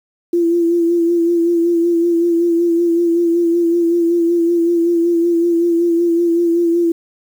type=tone with vibrato; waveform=sine; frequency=340.1 Hz; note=F4; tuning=46 cents flat; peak=-11 dBFS; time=0.33-6.92 s; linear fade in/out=5 ms; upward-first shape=sine; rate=5.3 Hz; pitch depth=33 cents each way; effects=7-bit